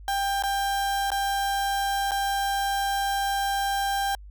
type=tone with dropouts; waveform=35% pulse; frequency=793 Hz; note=G5; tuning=20 cents sharp; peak=-22 dBFS; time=0.08-4.15 s; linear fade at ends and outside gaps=1 ms; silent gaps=0.424-0.436 / 1.104-1.117 / 2.11-2.117 s; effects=added 50 Hz sine -41 dBFS peak until 4.3 s